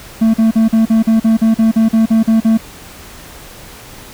triangle tone bursts, 223.2 Hz, A3, 25 cents sharp, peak -5 dBFS, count 14, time 0.21-2.576 s, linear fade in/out 10 ms, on 130 ms, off 42 ms, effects pink hiss -35 dBFS RMS until 4.13 s

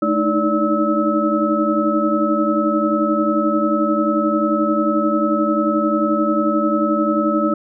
sine tone cluster, 216.5 / 305.9 / 317.2 / 580 / 1297 Hz, A3 / D#4 / D#4 / D5 / E6, -28 / -29 / +33 / -22 / -28 cents, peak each -21 dBFS, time 0.02-7.54 s, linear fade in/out 5 ms, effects none

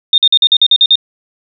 sine tone bursts, 3659 Hz, A#7, 33 cents flat, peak -4 dBFS, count 9, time 0.13-0.956 s, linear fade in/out 2 ms, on 50 ms, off 47 ms, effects none

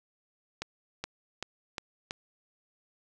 accelerating click train, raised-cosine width 0.2 ms, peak -17 dBFS, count 5, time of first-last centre 0.62-2.109 s, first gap 420 ms, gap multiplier 0.92, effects none

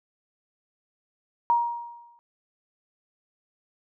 sine tone with exponential decay, 945 Hz, A#5, 23 cents sharp, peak -16 dBFS, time 1.5-2.19 s, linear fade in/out 0 ms, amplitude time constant 150 ms, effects none

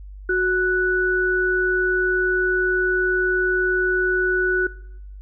sine tone pair together, 368.3 / 1480 Hz, F#4 / F#6, -8 / 0 cents, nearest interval 2 octaves, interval 2408 cents, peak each -20 dBFS, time 0.29-4.67 s, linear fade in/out 5 ms, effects noise-tail reverb RT60 0.8 s tail -20 dB re dry + added 49 Hz sine -35 dBFS peak until 5.21 s

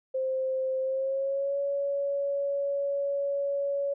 sine tone with pitch glide, 524 to 561.6 Hz, C5 to C#5, +2 to +22 cents, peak -26 dBFS, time 0.14-3.94 s, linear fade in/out 10 ms, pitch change +120 cents, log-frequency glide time 0.8-1.58 s, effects none

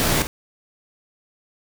pink noise with echo, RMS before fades -20 dBFS, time 0-0.22 s, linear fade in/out 0 ms, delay 50 ms, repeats 1, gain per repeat -9 dB, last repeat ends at 0.27 s, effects none

